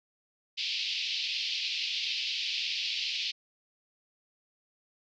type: band-pass noise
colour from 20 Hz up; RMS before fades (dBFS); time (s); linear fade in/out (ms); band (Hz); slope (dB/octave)
pink; -33; 0.57-3.32; 20; 2500 to 5000; 48
effects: none